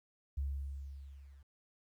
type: tone with level ramp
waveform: sine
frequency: 69.2 Hz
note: C#2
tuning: 2 cents flat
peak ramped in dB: -32 to -55 dBFS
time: 0.37-1.43 s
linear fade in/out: 10 ms
effects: 12-bit